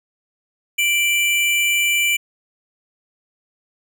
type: tone pair together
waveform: square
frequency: 2349 / 2960 Hz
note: D7 / F#7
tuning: 0 / 0 cents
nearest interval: major third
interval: 400 cents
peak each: -17 / -23 dBFS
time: 0.78-2.17 s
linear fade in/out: 10 ms
effects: none